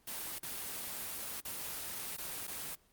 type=noise with dropouts; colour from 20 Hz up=white; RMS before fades=-41 dBFS; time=0.07-2.75 s; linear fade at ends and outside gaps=5 ms; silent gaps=0.386-0.429 / 1.406-1.45 / 2.168-2.181 / 2.471-2.477 s; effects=pink hiss -68 dBFS RMS until 2.92 s + Opus 24 kbps